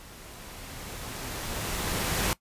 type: noise with level ramp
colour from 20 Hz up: pink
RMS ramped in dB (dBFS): -48 to -26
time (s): 0-2.33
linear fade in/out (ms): 0
effects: noise-tail reverb RT60 0.1 s tail -19 dB re dry + resampled to 32000 Hz